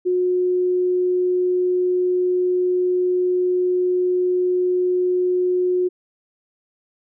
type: tone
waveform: sine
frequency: 362.5 Hz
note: F#4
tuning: 35 cents flat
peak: -16 dBFS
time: 0.05-5.89 s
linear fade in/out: 20 ms
effects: none